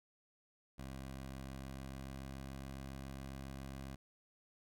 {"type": "tone with pitch glide", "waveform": "15% pulse", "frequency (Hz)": [66.6, 67.3], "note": ["C2", "C2"], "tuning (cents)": [31, 49], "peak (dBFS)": -39, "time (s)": [0.78, 3.96], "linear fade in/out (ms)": 10, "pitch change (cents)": 18, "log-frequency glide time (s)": [1.39, 2.61], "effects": []}